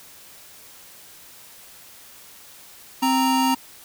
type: tone pair together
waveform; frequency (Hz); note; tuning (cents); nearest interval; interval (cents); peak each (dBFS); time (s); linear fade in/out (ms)
square; 262 / 932.3; C4 / A#5; +2 / 0; octave + minor seventh; 2198; -21; 3.02-3.55; 10
effects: white hiss -46 dBFS RMS until 3.84 s